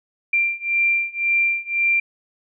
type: beating tone pair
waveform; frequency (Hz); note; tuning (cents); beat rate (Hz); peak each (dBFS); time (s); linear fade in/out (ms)
sine; 2369 / 2370.9; D7 / D7; +14 / +16; 1.9; -21 / -20; 0.33-2; 5
effects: none